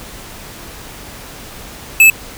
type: tone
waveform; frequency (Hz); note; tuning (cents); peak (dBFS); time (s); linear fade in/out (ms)
square; 2612; E7; -17; -4; 2-2.1; 2
effects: pink hiss -33 dBFS RMS until 2.37 s